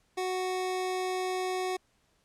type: tone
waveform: 25% pulse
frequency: 370 Hz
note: F#4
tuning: in tune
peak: -26 dBFS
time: 0.17-1.77 s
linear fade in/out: 10 ms
effects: pink hiss -70 dBFS RMS until 2.24 s + low-pass 10000 Hz 12 dB/octave